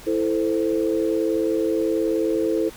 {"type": "chord", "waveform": "sine", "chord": "A minor", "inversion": "second", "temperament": "equal with one note detuned", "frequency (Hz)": [329.6, 440, 518.7], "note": ["E4", "A4", "C5"], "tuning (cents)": [0, 0, -15], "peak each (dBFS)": [-22, -23, -26], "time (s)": [0.06, 2.7], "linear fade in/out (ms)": 20, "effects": ["pink hiss -43 dBFS RMS until 2.76 s"]}